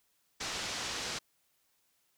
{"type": "low-pass noise", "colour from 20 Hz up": "white", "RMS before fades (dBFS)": -38, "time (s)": [0.4, 1.19], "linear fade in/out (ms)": 10, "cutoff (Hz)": 6400, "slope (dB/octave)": 24, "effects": ["white hiss -74 dBFS RMS until 2.17 s"]}